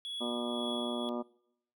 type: tone with tremolo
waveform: triangle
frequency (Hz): 3368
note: G#7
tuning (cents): +24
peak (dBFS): -34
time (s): 0.05-1.09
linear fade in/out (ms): 0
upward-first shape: triangle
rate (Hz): 1.9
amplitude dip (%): 50
type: harmonic tone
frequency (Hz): 120.5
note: B2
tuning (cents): -42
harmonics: 2 / 3 / 4 / 5 / 6 / 7 / 8 / 9 / 10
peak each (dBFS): -36 / -40 / -46 / -40 / -47 / -50 / -46 / -54 / -46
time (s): 0.2-1.23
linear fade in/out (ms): 20
effects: noise-tail reverb RT60 0.8 s tail -24 dB re dry